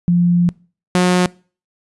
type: tone pair in turn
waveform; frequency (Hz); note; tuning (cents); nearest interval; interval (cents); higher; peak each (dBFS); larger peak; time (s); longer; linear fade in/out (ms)
sine / sawtooth; 174.61 / 180.45; F3 / F#3; 0 / -43; minor second; 57; second; -10 / -7; second; 0.08-0.49 / 0.95-1.26; first; 0
effects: noise-tail reverb RT60 0.4 s tail -24 dB re dry + resampled to 24000 Hz